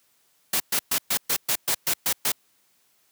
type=noise bursts; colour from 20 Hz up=white; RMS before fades=-23 dBFS; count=10; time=0.53-2.32 s; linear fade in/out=5 ms; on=71 ms; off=120 ms; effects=white hiss -65 dBFS RMS until 3.11 s + high-pass 100 Hz 12 dB/octave